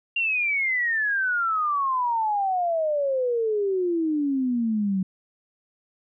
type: exponential sweep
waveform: sine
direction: down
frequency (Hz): 2794 to 185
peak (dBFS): -21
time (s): 0.16-5.03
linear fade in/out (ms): 5
effects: none